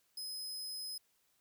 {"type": "tone", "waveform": "sawtooth", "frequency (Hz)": 5070, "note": "D#8", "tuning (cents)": 32, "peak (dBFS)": -38, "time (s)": [0.17, 0.98], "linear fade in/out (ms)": 5, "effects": ["white hiss -75 dBFS RMS until 1.4 s"]}